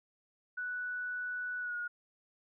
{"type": "tone with pitch glide", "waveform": "sine", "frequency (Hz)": [1480, 1441.2], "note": ["F#6", "F#6"], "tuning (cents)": [0, -46], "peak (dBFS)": -35, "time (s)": [0.57, 1.88], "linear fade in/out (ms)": 10, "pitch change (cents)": -46, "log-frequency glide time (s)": [1.6, 1.76], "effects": []}